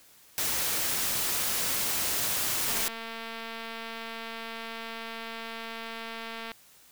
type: noise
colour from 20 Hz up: white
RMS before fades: -29 dBFS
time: 0.38-2.88 s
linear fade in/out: 0 ms
type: click train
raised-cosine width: 0.3 ms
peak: -23 dBFS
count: 872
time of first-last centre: 2.68-6.517 s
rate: 227 Hz
effects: white hiss -57 dBFS RMS until 6.91 s